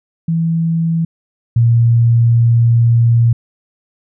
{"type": "tone pair in turn", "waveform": "sine", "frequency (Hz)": [164.9, 117.05], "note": ["E3", "A#2"], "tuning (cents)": [1, 8], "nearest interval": "tritone", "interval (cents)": 593, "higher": "first", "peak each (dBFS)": [-12, -7], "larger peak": "second", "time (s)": [[0.28, 1.05], [1.56, 3.33]], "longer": "second", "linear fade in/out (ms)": 5, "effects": []}